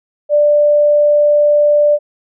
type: tone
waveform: sine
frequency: 590 Hz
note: D5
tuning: 8 cents sharp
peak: -7 dBFS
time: 0.29-1.99 s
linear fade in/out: 50 ms
effects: none